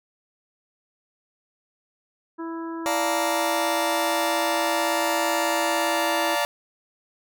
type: harmonic tone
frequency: 330 Hz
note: E4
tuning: 2 cents sharp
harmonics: 1 / 2 / 3 / 4 / 5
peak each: -30 / -45 / -37 / -42 / -46 dBFS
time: 2.38-6.36 s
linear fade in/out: 20 ms
type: chord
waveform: sawtooth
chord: Bb major seventh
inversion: first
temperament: just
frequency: 582.7 / 699.2 / 874.1 / 932.3 Hz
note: D5 / F5 / A5 / Bb5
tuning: -14 / +2 / -12 / 0 cents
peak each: -22 / -24 / -26 / -24 dBFS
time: 2.86-6.45 s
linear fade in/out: 0 ms
effects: none